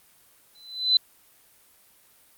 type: tone with exponential growth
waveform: sine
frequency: 4021 Hz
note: B7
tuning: 30 cents sharp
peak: -13 dBFS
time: 0.55-0.97 s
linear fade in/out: 2 ms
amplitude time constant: 91 ms
effects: white hiss -58 dBFS RMS until 2.37 s + Opus 32 kbps